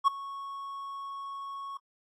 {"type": "tone with ADSR envelope", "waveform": "triangle", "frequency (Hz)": 1105, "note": "C#6", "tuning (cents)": -6, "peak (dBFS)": -15, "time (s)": [0.04, 1.77], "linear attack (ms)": 34, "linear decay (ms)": 11, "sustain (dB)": -20, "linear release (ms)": 4, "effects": ["AAC 32 kbps"]}